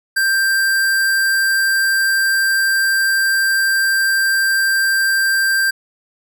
square tone, 1578 Hz, G6, 11 cents sharp, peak -14 dBFS, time 0.16-5.71 s, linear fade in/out 10 ms, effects none

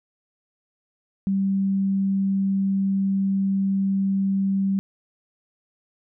sine tone, 194.7 Hz, G3, 12 cents flat, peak -19 dBFS, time 1.27-4.79 s, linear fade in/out 0 ms, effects none

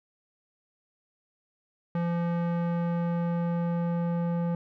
square tone with low-pass filter sweep, 171.2 Hz, F3, 34 cents flat, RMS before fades -28 dBFS, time 1.95-4.55 s, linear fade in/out 2 ms, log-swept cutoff 1500 to 900 Hz, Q 0.76, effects none

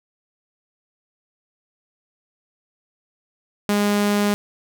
sawtooth tone, 205.4 Hz, G#3, 19 cents flat, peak -13 dBFS, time 3.69-4.34 s, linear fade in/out 0 ms, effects none

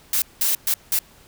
blue noise bursts at uneven times, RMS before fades -20 dBFS, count 4, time 0.13-0.22 / 0.41-0.55 / 0.67-0.74 / 0.92-0.99 s, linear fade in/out 2 ms, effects pink hiss -51 dBFS RMS until 1.27 s

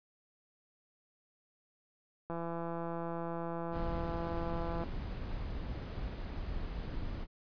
click train, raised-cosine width 1 ms, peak -26 dBFS, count 427, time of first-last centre 2.3-4.836 s, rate 168 Hz
brown noise, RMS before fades -39 dBFS, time 3.71-7.27 s, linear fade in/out 50 ms
effects resampled to 11025 Hz

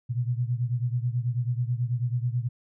sine beating tone pair, 119.2 / 128.4 Hz, A#2 / C3, +39 / -32 cents, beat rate 9.2 Hz, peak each -26 / -29 dBFS, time 0.09-2.49 s, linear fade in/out 20 ms, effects none

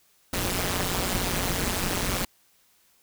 pink noise with amplitude modulation, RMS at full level -23 dBFS, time 0.33-2.25 s, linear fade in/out 5 ms, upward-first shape sine, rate 183 Hz, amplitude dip 100%, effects white hiss -63 dBFS RMS until 3.02 s

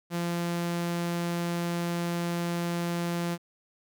sawtooth tone, 172 Hz, F3, 26 cents flat, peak -24 dBFS, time 0.1-3.38 s, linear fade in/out 50 ms, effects none

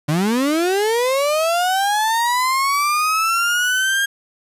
35% pulse linear sweep, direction up, 141.4 to 1623 Hz, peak -14 dBFS, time 0.08-4.06 s, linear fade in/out 10 ms, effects resampled to 32000 Hz + 9-bit

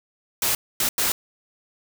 white noise bursts at uneven times, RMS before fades -22 dBFS, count 3, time 0.42-0.55 / 0.8-0.89 / 0.98-1.12 s, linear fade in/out 2 ms, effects none

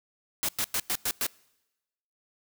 white noise bursts, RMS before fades -28 dBFS, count 6, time 0.43-1.266 s, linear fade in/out 0 ms, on 56 ms, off 100 ms, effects noise-tail reverb RT60 1.0 s tail -25 dB re dry

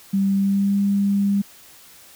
sine tone with pitch glide, 196 to 199.89 Hz, G3 to G3, 0 to +34 cents, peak -16 dBFS, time 0.13-1.42 s, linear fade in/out 10 ms, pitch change +34 cents, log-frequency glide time 0.35-0.77 s, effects white hiss -47 dBFS RMS until 2.15 s

